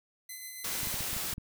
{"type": "tone with tremolo", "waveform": "5% pulse", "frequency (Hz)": 2034, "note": "C7", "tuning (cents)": -50, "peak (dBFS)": -30, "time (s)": [0.29, 0.94], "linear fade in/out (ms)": 5, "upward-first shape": "sine", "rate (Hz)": 7.3, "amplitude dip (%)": 30}
{"type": "noise", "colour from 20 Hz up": "white", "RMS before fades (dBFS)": -35, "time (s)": [0.64, 1.34], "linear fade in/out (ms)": 5}
{"type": "clicks", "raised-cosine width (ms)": 5, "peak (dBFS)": -29, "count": 8, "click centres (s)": [0.832, 0.872, 0.942, 1.007, 1.131, 1.166, 1.331, 1.381]}
{"effects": []}